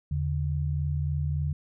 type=tone pair together; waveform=sine; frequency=80.94 / 144.4 Hz; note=E2 / D3; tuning=-31 / -29 cents; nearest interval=minor seventh; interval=1002 cents; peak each=-28 dBFS; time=0.11-1.53 s; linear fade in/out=5 ms; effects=none